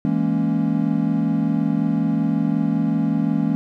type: chord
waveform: triangle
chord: A# half-diminished seventh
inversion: second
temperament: equal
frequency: 164.81 / 207.7 / 233.1 / 277.2 Hz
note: E3 / G#3 / A#3 / C#4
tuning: 0 / 0 / 0 / 0 cents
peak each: -21 dBFS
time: 0.05-3.55 s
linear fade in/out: 0 ms
effects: none